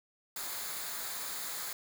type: noise with comb filter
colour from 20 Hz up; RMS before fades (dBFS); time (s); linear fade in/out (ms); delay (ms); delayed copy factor
white; -39; 0.36-1.73; 2; 0.35; -0.55
effects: none